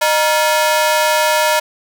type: ring-modulated tone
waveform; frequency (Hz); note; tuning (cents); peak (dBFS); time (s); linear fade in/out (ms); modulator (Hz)
sawtooth; 779; G5; -11; -5; 0.01-1.6; 10; 166
effects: none